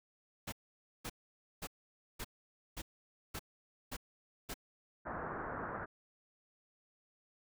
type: noise bursts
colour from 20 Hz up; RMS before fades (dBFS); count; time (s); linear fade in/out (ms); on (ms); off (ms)
pink; -42; 8; 0.47-4.542; 10; 54; 520
type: low-pass noise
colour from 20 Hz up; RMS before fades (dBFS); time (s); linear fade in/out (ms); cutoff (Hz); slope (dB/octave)
white; -42; 5.05-5.86; 20; 1600; 48
effects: none